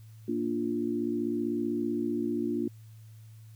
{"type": "chord", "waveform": "sine", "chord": "Bb major", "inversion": "none", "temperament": "equal", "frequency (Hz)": [233.1, 293.7, 349.2], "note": ["Bb3", "D4", "F4"], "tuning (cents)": [0, 0, 0], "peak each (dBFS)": -32, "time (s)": [0.28, 2.68], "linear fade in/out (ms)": 5, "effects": ["added 110 Hz sine -47 dBFS peak until 3.55 s", "white hiss -65 dBFS RMS until 3.55 s"]}